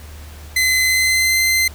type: tone with pitch glide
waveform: sawtooth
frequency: 2042 to 2071 Hz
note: C7 to C7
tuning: -43 to -18 cents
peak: -10 dBFS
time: 0.56-1.68 s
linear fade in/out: 5 ms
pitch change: +25 cents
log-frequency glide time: 0.81-1.38 s
effects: added 75 Hz sine -34 dBFS peak until 1.74 s + pink hiss -42 dBFS RMS until 1.74 s

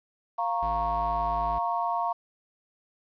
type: chord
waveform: sine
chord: Bb minor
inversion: second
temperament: equal with one note detuned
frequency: 698.5 / 932.3 / 1101.7 Hz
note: F5 / Bb5 / Db6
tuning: 0 / 0 / -11 cents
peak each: -29 / -29 / -31 dBFS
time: 0.38-2.13 s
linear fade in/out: 10 ms
type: tone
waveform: square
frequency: 55.1 Hz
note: A1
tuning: 3 cents sharp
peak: -35 dBFS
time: 0.62-1.59 s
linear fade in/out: 10 ms
effects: resampled to 11025 Hz + 10-bit

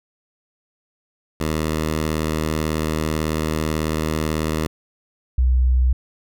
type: tone pair in turn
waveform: 10% pulse / sine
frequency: 78.2 / 62.97 Hz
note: D#2 / B1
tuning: +9 / +34 cents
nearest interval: major third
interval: 375 cents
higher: first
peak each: -12 / -13 dBFS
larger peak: first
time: 1.4-4.67 / 5.38-5.93 s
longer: first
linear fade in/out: 5 ms
effects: none

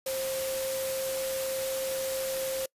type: tone in noise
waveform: sine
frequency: 530 Hz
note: C5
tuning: 22 cents sharp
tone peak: -30 dBFS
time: 0.06-2.66 s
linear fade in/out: 5 ms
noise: white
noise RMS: -36 dBFS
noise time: 0.06-2.66 s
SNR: +3 dB
effects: noise-tail reverb RT60 0.1 s tail -25 dB re dry + resampled to 32000 Hz

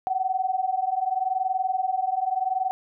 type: tone pair together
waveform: sine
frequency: 741.2 / 762 Hz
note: F#5 / G5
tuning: +3 / -49 cents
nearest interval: unison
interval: 48 cents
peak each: -26 / -25 dBFS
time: 0.07-2.71 s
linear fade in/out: 0 ms
effects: none

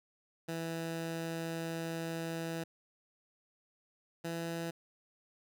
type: tone pair in turn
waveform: 15% pulse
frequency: 164.81 / 166.92 Hz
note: E3 / E3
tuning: 0 / +22 cents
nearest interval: unison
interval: 22 cents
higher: second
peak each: -30 / -30 dBFS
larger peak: neither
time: 0.48-2.64 / 4.24-4.71 s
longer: first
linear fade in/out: 10 ms
effects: none

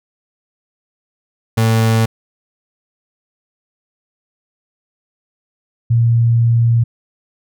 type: tone pair in turn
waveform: 35% pulse / sine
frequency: 112.4 / 116.79 Hz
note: A2 / A#2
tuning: +37 / +4 cents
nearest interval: minor second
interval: 67 cents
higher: second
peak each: -9 dBFS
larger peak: neither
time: 1.57-2.06 / 5.9-6.84 s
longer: second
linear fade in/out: 10 ms
effects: none

